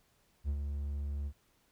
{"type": "tone with ADSR envelope", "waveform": "triangle", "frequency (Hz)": 71.5, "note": "D2", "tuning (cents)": -46, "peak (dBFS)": -27, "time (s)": [0.44, 1.33], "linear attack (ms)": 49, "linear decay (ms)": 68, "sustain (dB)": -5, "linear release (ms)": 64, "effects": ["pink hiss -71 dBFS RMS until 1.71 s"]}